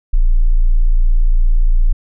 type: tone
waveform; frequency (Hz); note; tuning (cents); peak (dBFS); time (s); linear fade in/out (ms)
sine; 28.65; A#0; -29; -7; 0.13-1.93; 10
effects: none